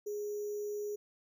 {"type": "tone with sample-and-hold", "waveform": "sine", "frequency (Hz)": 415.3, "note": "G#4", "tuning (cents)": 0, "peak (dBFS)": -35, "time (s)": [0.06, 0.96], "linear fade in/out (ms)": 10, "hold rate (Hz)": 6300, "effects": []}